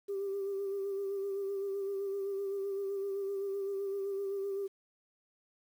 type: tone with vibrato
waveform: sine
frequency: 394.8 Hz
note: G4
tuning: 12 cents sharp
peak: -32 dBFS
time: 0.08-4.68 s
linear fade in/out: 20 ms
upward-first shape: sine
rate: 7.8 Hz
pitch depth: 32 cents each way
effects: tanh soft clip ceiling -29 dBFS + 10-bit